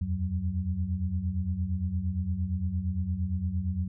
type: tone cluster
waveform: sine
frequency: 81.4 / 90.1 / 186.9 Hz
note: E2 / F#2 / F#3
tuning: -21 / -45 / +18 cents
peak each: -32 / -30 / -33 dBFS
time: 0.01-3.88 s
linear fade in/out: 5 ms
effects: none